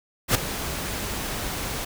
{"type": "noise with ADSR envelope", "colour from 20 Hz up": "pink", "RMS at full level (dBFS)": -17, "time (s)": [0.28, 1.85], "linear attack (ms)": 68, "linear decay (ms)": 8, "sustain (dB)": -13, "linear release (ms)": 7, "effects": []}